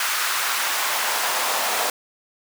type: noise with high-pass filter sweep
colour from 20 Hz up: pink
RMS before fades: -23 dBFS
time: 0-1.9 s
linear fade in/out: 2 ms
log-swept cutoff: 1400 to 670 Hz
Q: 1.4
effects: none